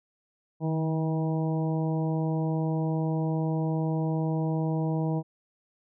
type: harmonic tone with a mistuned harmonic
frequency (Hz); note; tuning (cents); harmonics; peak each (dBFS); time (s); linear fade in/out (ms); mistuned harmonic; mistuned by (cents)
160; D#3; +49; 1 / 2 / 3 / 4 / 5 / 6; -26 / -32 / -36 / -38 / -40 / -42; 0.6-5.23; 50; 1; -27
effects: none